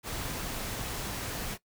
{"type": "noise", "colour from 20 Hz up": "pink", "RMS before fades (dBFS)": -36, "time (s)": [0.03, 1.58], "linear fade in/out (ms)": 50, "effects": ["noise-tail reverb RT60 0.1 s tail -18 dB re dry"]}